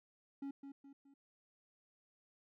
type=tone with echo; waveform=triangle; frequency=277.2 Hz; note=C#4; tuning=in tune; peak=-39 dBFS; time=0.42-0.51 s; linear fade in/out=5 ms; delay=210 ms; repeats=3; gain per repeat=-7 dB; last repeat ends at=1.14 s; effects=none